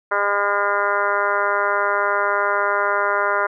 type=harmonic tone; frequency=202.6 Hz; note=G#3; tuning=43 cents flat; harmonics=2 / 3 / 4 / 5 / 6 / 7 / 8 / 9 / 10; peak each=-27 / -24 / -30 / -23 / -25 / -22 / -30 / -31 / -34 dBFS; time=0.11-3.47 s; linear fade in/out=10 ms; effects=none